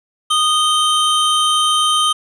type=tone pair together; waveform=square; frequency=1235 / 3114 Hz; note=D#6 / G7; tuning=-13 / -12 cents; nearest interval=octave + major third; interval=1601 cents; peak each=-16 dBFS; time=0.3-2.13 s; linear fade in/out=10 ms; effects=resampled to 24000 Hz + 8-bit